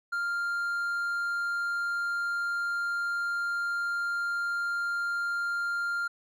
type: tone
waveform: triangle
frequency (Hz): 1396.9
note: F6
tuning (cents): 0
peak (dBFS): -26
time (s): 0.12-6.08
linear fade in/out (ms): 10
effects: none